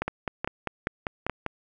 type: two click trains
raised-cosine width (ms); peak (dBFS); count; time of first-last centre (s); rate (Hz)
0.5; -13 / -12; 8 / 4; 0.08-1.463 / 0.02-1.297; 5.06 / 2.35
effects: none